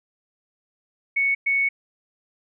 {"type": "tone bursts at uneven times", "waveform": "sine", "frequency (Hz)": 2217, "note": "C#7", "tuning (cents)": 0, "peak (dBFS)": -18, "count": 2, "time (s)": [[1.16, 1.35], [1.46, 1.69]], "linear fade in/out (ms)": 10, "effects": []}